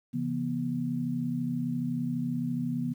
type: tone cluster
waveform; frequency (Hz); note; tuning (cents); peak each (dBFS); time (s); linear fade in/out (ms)
sine; 136.2 / 168.1 / 242.7; C#3 / E3 / B3; -30 / +34 / -30; -35 / -34 / -30; 0.13-2.94; 20
effects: 10-bit